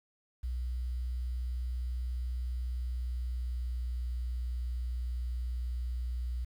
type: tone with pitch glide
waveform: sine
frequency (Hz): 61.6 to 60.89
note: B1 to B1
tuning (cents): -4 to -24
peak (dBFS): -32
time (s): 0.43-6.45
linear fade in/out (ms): 10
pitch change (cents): -20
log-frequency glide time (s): 2.71-3.94
effects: 10-bit